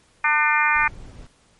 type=harmonic tone; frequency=300.2 Hz; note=D4; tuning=38 cents sharp; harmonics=3 / 4 / 5 / 6 / 7 / 8; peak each=-23 / -23 / -23 / -23 / -23 / -23 dBFS; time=0.24-0.88 s; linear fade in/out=5 ms
type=noise; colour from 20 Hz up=brown; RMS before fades=-39 dBFS; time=0.75-1.27 s; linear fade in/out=5 ms
effects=pink hiss -58 dBFS RMS until 1.59 s + MP3 48 kbps